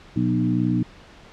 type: harmonic tone with a mistuned harmonic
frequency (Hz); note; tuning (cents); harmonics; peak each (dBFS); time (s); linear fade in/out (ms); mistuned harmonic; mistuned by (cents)
61.1; B1; -18; 2 / 3 / 4 / 5; -24 / -24 / -24 / -24; 0.16-0.83; 5; 3; -20
effects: pink hiss -47 dBFS RMS until 1.32 s + low-pass 4000 Hz 12 dB/octave